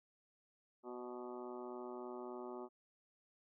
harmonic tone with a mistuned harmonic, 123.47 Hz, B2, in tune, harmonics 2 / 3 / 4 / 5 / 6 / 7 / 8 / 9 / 10, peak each -52 / -47 / -59 / -54 / -58 / -55 / -61 / -58 / -59 dBFS, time 0.83-2.69 s, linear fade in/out 50 ms, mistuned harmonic 4, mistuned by +51 cents, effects none

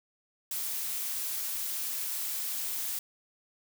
blue noise, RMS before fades -34 dBFS, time 0.51-2.99 s, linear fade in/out 2 ms, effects none

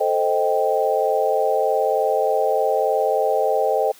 sine chord, A half-diminished seventh, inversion none, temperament equal, 440 / 523.3 / 622.3 / 784 Hz, A4 / C5 / Eb5 / G5, 0 / 0 / 0 / 0 cents, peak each -22 dBFS, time 0-3.92 s, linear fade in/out 10 ms, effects white hiss -48 dBFS RMS until 3.99 s + high-pass 200 Hz 12 dB/octave

